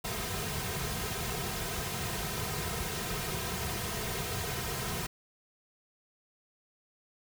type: noise with comb filter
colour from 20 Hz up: pink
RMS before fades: -35 dBFS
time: 0.04-5.07 s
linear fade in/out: 10 ms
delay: 3.5 ms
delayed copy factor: -0.75
effects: none